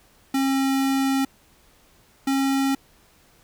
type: tone pair in turn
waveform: square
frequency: 269.8 / 271.5 Hz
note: C#4 / C#4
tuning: -47 / -36 cents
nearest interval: unison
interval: 11 cents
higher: second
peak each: -20 dBFS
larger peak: neither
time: 0.34-1.25 / 2.27-2.75 s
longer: first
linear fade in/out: 5 ms
effects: pink hiss -57 dBFS RMS until 3.43 s